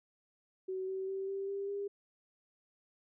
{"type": "tone with pitch steps", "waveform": "sine", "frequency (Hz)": [376.2, 381.2, 386.3, 391.5, 396.7, 402], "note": ["F#4", "G4", "G4", "G4", "G4", "G4"], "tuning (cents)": [29, -48, -25, -2, 21, 44], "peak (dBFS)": -35, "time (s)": [0.68, 1.88], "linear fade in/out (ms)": 10, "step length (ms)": 200, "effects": []}